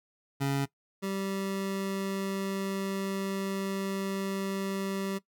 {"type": "tone pair in turn", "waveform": "25% pulse", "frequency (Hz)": [138.59, 194.53], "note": ["C#3", "G3"], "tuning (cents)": [0, -13], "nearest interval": "tritone", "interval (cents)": 587, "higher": "second", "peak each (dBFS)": [-23, -27], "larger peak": "first", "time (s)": [[0.4, 0.66], [1.02, 5.19]], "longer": "second", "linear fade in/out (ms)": 20, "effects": ["noise-tail reverb RT60 0.1 s tail -19 dB re dry"]}